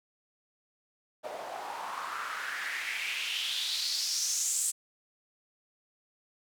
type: noise with band-pass filter sweep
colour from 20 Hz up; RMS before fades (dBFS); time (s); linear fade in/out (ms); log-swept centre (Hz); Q
white; -34; 1.23-4.72; 20; 600 to 8300; 4.1
effects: none